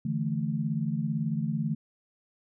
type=chord; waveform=sine; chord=D suspended second; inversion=none; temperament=equal; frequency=146.83 / 164.81 / 220 Hz; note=D3 / E3 / A3; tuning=0 / 0 / 0 cents; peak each=-31 dBFS; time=0.05-1.75 s; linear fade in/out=5 ms; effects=none